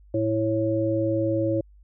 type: harmonic tone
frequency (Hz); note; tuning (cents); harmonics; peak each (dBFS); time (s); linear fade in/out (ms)
110; A2; 0; 1 / 3 / 5; -28 / -24 / -25; 0.14-1.61; 5
effects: added 50 Hz sine -49 dBFS peak until 1.83 s